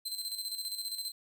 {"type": "tone with tremolo", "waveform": "sawtooth", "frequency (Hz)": 4101, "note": "C8", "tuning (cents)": -36, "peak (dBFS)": -31, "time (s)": [0.05, 1.12], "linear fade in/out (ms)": 10, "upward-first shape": "square", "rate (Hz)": 15, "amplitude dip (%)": 55, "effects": []}